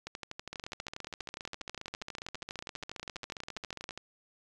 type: two click trains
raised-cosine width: 0.2 ms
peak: -23 / -22 dBFS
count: 52 / 48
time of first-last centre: 0.53-3.976 / 0.07-3.891 s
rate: 14.8 / 12.3 Hz
effects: resampled to 24000 Hz